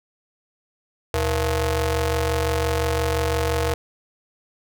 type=ring-modulated tone; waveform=sawtooth; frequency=198.6 Hz; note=G3; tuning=23 cents sharp; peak=-13 dBFS; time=1.14-3.74 s; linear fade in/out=0 ms; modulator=275 Hz; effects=none